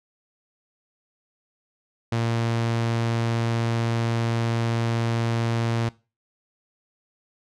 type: tone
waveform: sawtooth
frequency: 115.6 Hz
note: A#2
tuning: 14 cents flat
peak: -18 dBFS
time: 2.12-5.89 s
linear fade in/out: 5 ms
effects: noise-tail reverb RT60 0.3 s tail -20 dB re dry + low-pass 6000 Hz 12 dB/octave